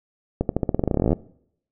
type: accelerating click train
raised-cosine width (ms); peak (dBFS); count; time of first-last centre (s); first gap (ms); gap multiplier
2; -7; 21; 0.41-1.13; 82; 0.9
effects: noise-tail reverb RT60 0.7 s tail -21 dB re dry